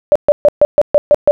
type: tone bursts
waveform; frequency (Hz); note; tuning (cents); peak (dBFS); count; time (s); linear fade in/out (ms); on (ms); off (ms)
sine; 587.3; D5; 0; -3; 8; 0.12-1.31; 0; 35; 130
effects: none